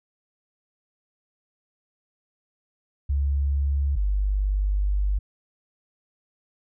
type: tone pair in turn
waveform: sine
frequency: 70 / 49.5 Hz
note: C#2 / G1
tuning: +18 / +18 cents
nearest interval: tritone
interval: 600 cents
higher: first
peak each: -20 dBFS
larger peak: neither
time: 3.09-3.96 / 3.96-5.19 s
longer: second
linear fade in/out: 10 ms
effects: none